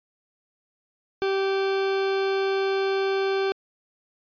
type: tone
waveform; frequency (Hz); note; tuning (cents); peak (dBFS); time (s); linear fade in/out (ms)
40% pulse; 388.6; G4; -15; -21; 1.22-3.52; 0
effects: resampled to 11025 Hz